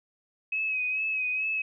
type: tone with vibrato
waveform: sine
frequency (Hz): 2548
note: D#7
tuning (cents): +41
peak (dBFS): -26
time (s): 0.52-1.62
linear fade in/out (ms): 5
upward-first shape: sine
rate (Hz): 2.3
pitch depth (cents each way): 40
effects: none